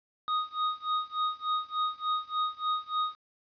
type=tone with tremolo; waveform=square; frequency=1244.5 Hz; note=D#6; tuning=in tune; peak=-26 dBFS; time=0.28-3.15 s; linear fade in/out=0 ms; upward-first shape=sine; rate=3.4 Hz; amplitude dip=95%; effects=resampled to 11025 Hz + 10-bit